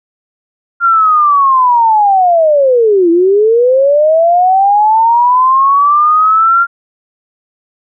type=linear two-way sweep; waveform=sine; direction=down then up; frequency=1396.9 to 329.6 to 1396.9 Hz; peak=-5 dBFS; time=0.8-6.67 s; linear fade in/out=50 ms; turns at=3.1 s; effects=none